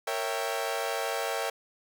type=chord; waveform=sawtooth; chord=A# diminished seventh; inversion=none; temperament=equal with one note detuned; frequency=461.1 / 554.4 / 659.3 / 784 Hz; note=A#4 / C#5 / E5 / G5; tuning=-19 / 0 / 0 / 0 cents; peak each=-31 dBFS; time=0.07-1.5 s; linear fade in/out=5 ms; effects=none